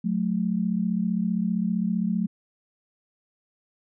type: tone pair together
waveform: sine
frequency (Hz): 182.5 / 217.8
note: F#3 / A3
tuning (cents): -24 / -17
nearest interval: minor third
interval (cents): 307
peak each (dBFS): -25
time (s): 0.04-2.27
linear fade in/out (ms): 10
effects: none